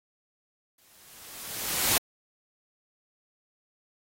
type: noise with exponential growth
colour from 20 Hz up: white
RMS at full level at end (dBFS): -22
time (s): 0.78-1.98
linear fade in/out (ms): 5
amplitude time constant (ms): 260
effects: AAC 48 kbps